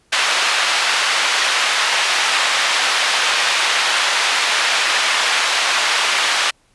white band-pass noise, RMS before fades -17 dBFS, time 0.12-6.51 s, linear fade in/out 10 ms, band 840 to 3400 Hz, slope 12 dB/octave, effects pink hiss -58 dBFS RMS until 6.74 s + resampled to 24000 Hz

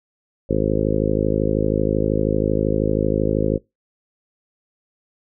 harmonic tone, 52.8 Hz, G#1, 29 cents sharp, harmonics 1 / 2 / 3 / 4 / 5 / 6 / 7 / 8 / 9 / 10, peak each -26 / -26 / -26 / -26 / -26 / -26 / -26 / -26 / -26 / -26 dBFS, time 0.49-3.58 s, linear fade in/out 10 ms, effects noise-tail reverb RT60 0.2 s tail -24 dB re dry

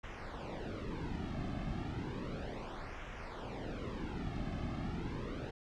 brown noise with flanger, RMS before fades -41 dBFS, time 0.03-5.51 s, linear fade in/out 10 ms, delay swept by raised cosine 0.22 to 2.12 ms, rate 0.33 Hz, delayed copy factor -0.75, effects low-pass 4000 Hz 12 dB/octave

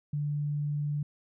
sine tone, 146.83 Hz, D3, in tune, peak -28 dBFS, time 0.13-1.03 s, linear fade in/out 5 ms, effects none

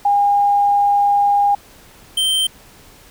sine / square tone pair in turn, 811 / 3124 Hz, G#5 / G7, -41 / -7 cents, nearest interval octave + major seventh, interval 2334 cents, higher second, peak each -11 / -15 dBFS, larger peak first, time 0.05-1.55 / 2.17-2.47 s, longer first, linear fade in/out 5 ms, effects pink hiss -45 dBFS RMS until 3.1 s

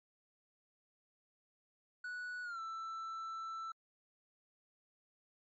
triangle tone with pitch glide, 1474 to 1328.4 Hz, F#6 to E6, -7 to +13 cents, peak -39 dBFS, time 2.04-3.72 s, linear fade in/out 5 ms, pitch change -180 cents, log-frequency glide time 2.43-2.6 s, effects MP3 32 kbps

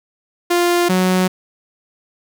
sawtooth tone pair in turn, 349.2 / 184.64 Hz, F4 / F#3, 0 / -3 cents, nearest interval major seventh, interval 1103 cents, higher first, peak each -9 dBFS, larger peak neither, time 0.5-0.89 / 0.89-1.28 s, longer neither, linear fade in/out 10 ms, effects none

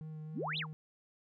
triangle tone with vibrato, 155.56 Hz, D#3, in tune, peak -40 dBFS, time 0.01-0.73 s, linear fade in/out 0 ms, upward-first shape sine, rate 3.7 Hz, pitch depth 14 cents each way
sine exponential two-way sweep, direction up then down, 141.7 to 4186 to 720 Hz, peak -35 dBFS, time 0.33-0.67 s, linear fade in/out 50 ms, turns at 0.58 s
effects none

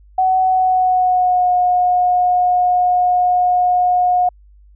sine tone with pitch glide, 749 to 721.8 Hz, F#5 to F#5, +21 to -43 cents, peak -11 dBFS, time 0.18-4.29 s, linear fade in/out 5 ms, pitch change -64 cents, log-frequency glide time 0.44-1.53 s, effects added 50 Hz sine -43 dBFS peak until 4.75 s

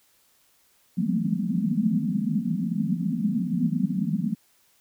white band-pass noise, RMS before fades -25 dBFS, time 0.97-4.35 s, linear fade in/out 20 ms, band 160 to 250 Hz, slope 96 dB/octave, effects white hiss -63 dBFS RMS until 4.8 s

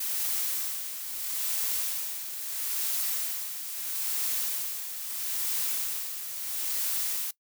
blue noise with tremolo, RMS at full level -29 dBFS, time 0-7.31 s, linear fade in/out 5 ms, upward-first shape sine, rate 0.76 Hz, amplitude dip 60%, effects noise-tail reverb RT60 0.1 s tail -20 dB re dry

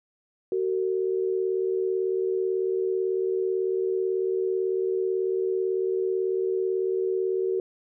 sine tone pair together, 376.7 / 454.8 Hz, F#4 / A#4, +31 / -43 cents, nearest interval minor third, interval 326 cents, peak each -24 / -29 dBFS, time 0.52-7.6 s, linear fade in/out 2 ms, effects none

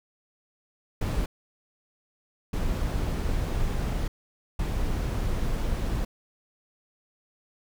brown noise bursts at uneven times, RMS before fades -27 dBFS, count 3, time 1.01-1.26 / 2.53-4.08 / 4.59-6.05 s, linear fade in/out 5 ms, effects none

